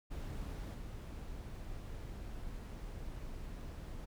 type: noise with level steps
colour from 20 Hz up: brown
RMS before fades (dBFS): -42 / -45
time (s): 0.1-4.06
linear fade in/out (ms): 20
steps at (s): 0.74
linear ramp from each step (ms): 5
effects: none